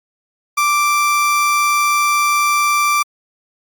30% pulse tone, 1174.7 Hz, D6, in tune, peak -10 dBFS, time 0.57-3.03 s, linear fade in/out 10 ms, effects Opus 48 kbps

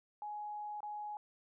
sine tone with dropouts, 837 Hz, G#5, 13 cents sharp, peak -40 dBFS, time 0.22-1.17 s, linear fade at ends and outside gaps 1 ms, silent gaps 0.805-0.83 s, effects none

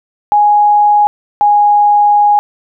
sine tone pair in turn, 830.6 / 826.8 Hz, G#5 / G#5, 0 / -8 cents, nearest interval unison, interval 8 cents, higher first, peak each -5 dBFS, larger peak neither, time 0.32-1.07 / 1.41-2.39 s, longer second, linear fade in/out 0 ms, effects none

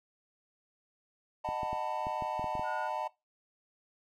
triangle chord, B dominant seventh, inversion first, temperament just, 617.4 / 740.8 / 889 / 987.8 Hz, D#5 / F#5 / A5 / B5, -14 / +2 / +18 / 0 cents, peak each -37 / -37 / -34 / -39 dBFS, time 1.44-3.08 s, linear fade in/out 10 ms
clicks, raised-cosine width 3 ms, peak -29 dBFS, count 9, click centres 1.489 / 1.632 / 1.73 / 2.069 / 2.223 / 2.395 / 2.443 / 2.553 / 2.595 s
sine tone, 1448 Hz, F#6, 38 cents flat, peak -39 dBFS, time 2.63-2.9 s, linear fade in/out 50 ms
effects noise-tail reverb RT60 0.2 s tail -19 dB re dry

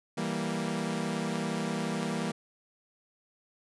sawtooth chord, E diminished, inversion none, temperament equal, 164.81 / 196 / 233.1 Hz, E3 / G3 / Bb3, 0 / 0 / 0 cents, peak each -31 / -31 / -30 dBFS, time 0.17-2.32 s, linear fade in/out 10 ms, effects resampled to 24000 Hz

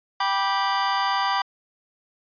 sawtooth chord, G major, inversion none, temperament just, 784 / 980 / 1176 Hz, G5 / B5 / D6, 0 / -14 / +2 cents, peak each -21 dBFS, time 0.2-1.42 s, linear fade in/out 5 ms, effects resampled to 11025 Hz

